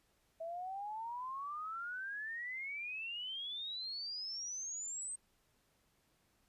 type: exponential sweep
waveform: sine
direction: up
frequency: 646 to 8400 Hz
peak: -40 dBFS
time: 0.4-5.16 s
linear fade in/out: 10 ms
effects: pink hiss -75 dBFS RMS until 6.48 s + resampled to 32000 Hz